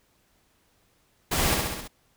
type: noise with echo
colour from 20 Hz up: pink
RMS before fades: -25 dBFS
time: 1.31-1.55 s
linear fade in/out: 10 ms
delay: 66 ms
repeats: 5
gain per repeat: -3 dB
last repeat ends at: 1.88 s
effects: pink hiss -66 dBFS RMS until 2.16 s